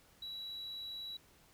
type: tone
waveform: sine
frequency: 3912 Hz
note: B7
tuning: 17 cents flat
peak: -40 dBFS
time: 0.22-1.17 s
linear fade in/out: 5 ms
effects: tanh soft clip ceiling -40 dBFS + pink hiss -65 dBFS RMS until 1.53 s